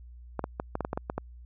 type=clicks; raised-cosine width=1 ms; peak=-16 dBFS; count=10; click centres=0.393 / 0.441 / 0.599 / 0.754 / 0.807 / 0.849 / 0.931 / 0.975 / 1.099 / 1.18 s; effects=added 60 Hz sine -45 dBFS peak until 1.45 s